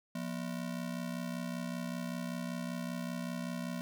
square ring-modulated tone, 207.7 Hz, G#3, in tune, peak -34 dBFS, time 0.15-3.81 s, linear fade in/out 0 ms, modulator 32.6 Hz, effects none

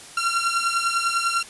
sawtooth beating tone pair, 1365 / 1375 Hz, F6 / F6, -40 / -27 cents, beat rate 10 Hz, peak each -20 dBFS, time 0.17-1.43 s, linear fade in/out 5 ms, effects white hiss -42 dBFS RMS until 1.49 s + resampled to 24000 Hz

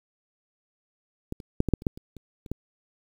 clicks, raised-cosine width 3 ms, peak -18 / -28 / -8 / -14 / -6 / -28 / -9 / -28 / -30 / -30 / -16 dBFS, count 11, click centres 1.324 / 1.402 / 1.604 / 1.687 / 1.737 / 1.821 / 1.868 / 1.975 / 2.167 / 2.462 / 2.516 s, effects 8-bit

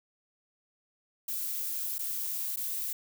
violet noise with dropouts, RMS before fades -34 dBFS, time 1.28-2.93 s, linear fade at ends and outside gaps 5 ms, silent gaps 1.983-1.991 / 2.561-2.57 s, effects none

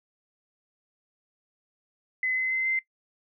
sine tone with pitch steps, 2030 / 2045 / 2061 / 2076 Hz, B6 / C7 / C7 / C7, +47 / -40 / -27 / -14 cents, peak -24 dBFS, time 2.23-2.79 s, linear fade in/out 2 ms, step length 140 ms, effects noise-tail reverb RT60 0.1 s tail -19 dB re dry

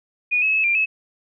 sine tone with pitch steps, 2459 / 2577 / 2591 / 2382 / 2587 Hz, D#7 / E7 / E7 / D7 / E7, -21 / -40 / -30 / +24 / -33 cents, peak -16 dBFS, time 0.31-0.86 s, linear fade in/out 20 ms, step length 110 ms, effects none

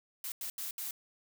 blue noise bursts at uneven times, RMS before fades -39 dBFS, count 4, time 0.24-0.32 / 0.41-0.5 / 0.58-0.71 / 0.78-0.91 s, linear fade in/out 2 ms, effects none

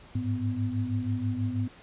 sine tone cluster, 101.6 / 107.8 / 251 Hz, G#2 / A2 / B3, -38 / -35 / +28 cents, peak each -31 dBFS, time 0.15-1.68 s, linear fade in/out 5 ms, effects pink hiss -52 dBFS RMS until 1.82 s + resampled to 8000 Hz

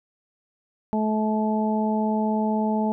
harmonic tone, 216 Hz, A3, 32 cents flat, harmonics 1 / 2 / 3 / 4, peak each -22 / -30 / -30 / -28 dBFS, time 0.93-2.92 s, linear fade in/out 0 ms, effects none

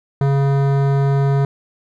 sine tone with hard clipping, 138.59 Hz, C#3, in tune, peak -15 dBFS, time 0.21-1.45 s, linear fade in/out 2 ms, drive 16 dB, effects none

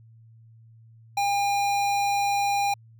square tone with notch filter, 806 Hz, G5, 48 cents sharp, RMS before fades -24 dBFS, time 1.17-2.74 s, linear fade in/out 5 ms, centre 11000 Hz, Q 1.6, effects added 113 Hz sine -49 dBFS peak until 2.99 s

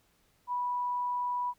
sine tone, 982 Hz, B5, 10 cents flat, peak -29 dBFS, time 0.47-1.54 s, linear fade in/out 50 ms, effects pink hiss -69 dBFS RMS until 1.58 s

